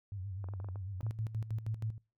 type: tone with vibrato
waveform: sine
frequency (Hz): 96.3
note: G2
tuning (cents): -30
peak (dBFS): -38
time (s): 0.12-1.01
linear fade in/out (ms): 0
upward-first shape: sine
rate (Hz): 8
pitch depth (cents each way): 100
type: clicks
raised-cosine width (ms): 1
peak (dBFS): -36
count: 9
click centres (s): 0.442 / 0.487 / 0.537 / 0.601 / 0.645 / 0.687 / 0.758 / 1.007 / 1.066
type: tone with tremolo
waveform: sine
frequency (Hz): 110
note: A2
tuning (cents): 0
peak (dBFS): -32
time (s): 1.03-1.98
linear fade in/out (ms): 0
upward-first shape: square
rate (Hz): 6.3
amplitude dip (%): 70
effects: noise-tail reverb RT60 0.3 s tail -23 dB re dry